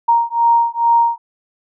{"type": "beating tone pair", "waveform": "sine", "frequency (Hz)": [932.3, 934.6], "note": ["A#5", "A#5"], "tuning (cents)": [0, 4], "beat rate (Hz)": 2.3, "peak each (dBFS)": -14, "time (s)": [0.08, 1.18], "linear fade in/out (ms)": 10, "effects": []}